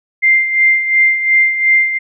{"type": "tone with tremolo", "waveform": "sine", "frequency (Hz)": 2095, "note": "C7", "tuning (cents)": 2, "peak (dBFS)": -6, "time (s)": [0.22, 1.99], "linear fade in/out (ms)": 20, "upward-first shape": "sine", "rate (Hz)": 2.8, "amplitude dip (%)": 65, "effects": []}